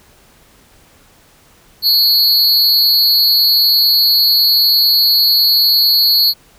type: tone with amplitude modulation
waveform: square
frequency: 4354 Hz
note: C#8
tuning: 32 cents flat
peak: -5 dBFS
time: 1.82-6.34 s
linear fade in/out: 50 ms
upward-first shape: sine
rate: 251 Hz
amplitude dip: 95%
effects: pink hiss -48 dBFS RMS until 6.58 s